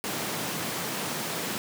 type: high-pass noise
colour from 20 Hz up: pink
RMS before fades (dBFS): -32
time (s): 0.04-1.58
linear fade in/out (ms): 0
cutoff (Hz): 140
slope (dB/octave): 24
effects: none